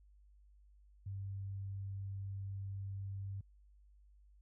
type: tone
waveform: sine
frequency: 98 Hz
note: G2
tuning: in tune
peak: -40 dBFS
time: 1.06-3.41 s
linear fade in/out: 5 ms
effects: added 50 Hz sine -61 dBFS peak until 4.41 s